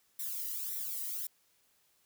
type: noise with flanger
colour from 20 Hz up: violet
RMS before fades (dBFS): -38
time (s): 0.19-1.27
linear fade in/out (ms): 5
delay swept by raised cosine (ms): 0.52 to 1.03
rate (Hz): 1.8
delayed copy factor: +0.85
effects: white hiss -71 dBFS RMS until 2.05 s